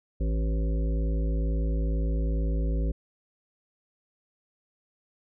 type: harmonic tone with a mistuned harmonic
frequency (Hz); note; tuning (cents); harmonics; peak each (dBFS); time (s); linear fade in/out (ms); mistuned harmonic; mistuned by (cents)
54.6; A1; -13; 1 / 3 / 5 / 7 / 9 / 10; -24 / -34 / -38 / -41 / -43 / -44; 0.2-2.92; 10; 9; -27
effects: none